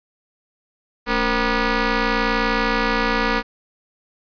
10% pulse ring-modulated tone, 246.9 Hz, B3, in tune, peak -6 dBFS, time 1.06-3.43 s, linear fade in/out 50 ms, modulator 711 Hz, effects resampled to 11025 Hz

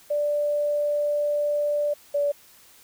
sine tone pair in turn, 587.3 / 576.2 Hz, D5 / D5, 0 / -33 cents, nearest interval unison, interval 33 cents, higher first, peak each -21 / -20 dBFS, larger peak second, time 0.1-1.94 / 2.14-2.32 s, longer first, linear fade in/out 10 ms, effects white hiss -53 dBFS RMS until 2.83 s

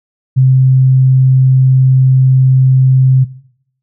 sine tone, 130.81 Hz, C3, in tune, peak -4 dBFS, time 0.36-3.25 s, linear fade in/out 20 ms, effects noise-tail reverb RT60 0.7 s tail -19 dB re dry

